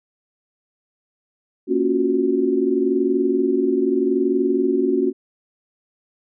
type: chord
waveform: sine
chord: Gb major seventh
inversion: first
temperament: equal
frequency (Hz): 233.1 / 277.2 / 349.2 / 370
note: Bb3 / Db4 / F4 / Gb4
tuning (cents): 0 / 0 / 0 / 0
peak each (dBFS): -25 / -21 / -24 / -19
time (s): 1.67-5.13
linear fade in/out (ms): 50
effects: none